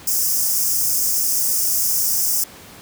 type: high-pass noise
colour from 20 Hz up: white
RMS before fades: -19 dBFS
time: 0.07-2.44 s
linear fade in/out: 5 ms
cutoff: 5000 Hz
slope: 96 dB/octave
effects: pink hiss -41 dBFS RMS until 2.81 s + high-pass 80 Hz 12 dB/octave